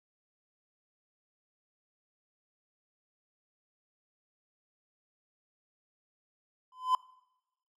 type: tone with exponential growth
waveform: triangle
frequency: 1017 Hz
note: C6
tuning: 50 cents flat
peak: -18 dBFS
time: 6.72-6.95 s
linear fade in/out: 2 ms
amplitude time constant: 49 ms
effects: noise-tail reverb RT60 0.9 s tail -23 dB re dry